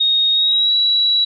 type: tone with pitch glide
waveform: sine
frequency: 3729 to 3910 Hz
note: A#7 to B7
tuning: 0 to -18 cents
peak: -12 dBFS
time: 0-1.25 s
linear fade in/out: 10 ms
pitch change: +82 cents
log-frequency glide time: 0.32-0.74 s
effects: none